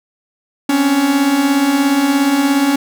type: beating tone pair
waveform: 45% pulse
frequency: 263.8 / 280.8 Hz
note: C4 / C#4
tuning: +14 / +22 cents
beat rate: 17 Hz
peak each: -19 / -12 dBFS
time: 0.69-2.76 s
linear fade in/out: 5 ms
effects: none